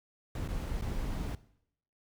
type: noise with dropouts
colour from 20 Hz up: brown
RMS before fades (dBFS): -35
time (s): 0.35-1.35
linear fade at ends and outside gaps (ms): 2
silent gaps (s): 0.478-0.487 / 0.812-0.821
effects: noise-tail reverb RT60 0.7 s tail -18 dB re dry